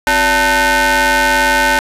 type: ring-modulated tone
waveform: sawtooth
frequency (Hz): 312.2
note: D#4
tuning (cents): +6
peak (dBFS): -3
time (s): 0.07-1.79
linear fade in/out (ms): 0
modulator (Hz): 1200
effects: resampled to 32000 Hz + 7-bit